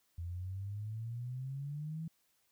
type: exponential sweep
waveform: sine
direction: up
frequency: 83.9 to 164.81 Hz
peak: -38 dBFS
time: 0.18-2.08 s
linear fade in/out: 5 ms
effects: white hiss -75 dBFS RMS until 2.51 s